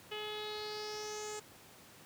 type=tone with low-pass filter sweep; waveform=sawtooth; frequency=423.8 Hz; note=G#4; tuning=35 cents sharp; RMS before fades=-42 dBFS; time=0.11-1.4 s; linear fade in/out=10 ms; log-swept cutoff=3000 to 7500 Hz; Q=5.6; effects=pink hiss -57 dBFS RMS until 2.05 s + high-pass 100 Hz 12 dB/octave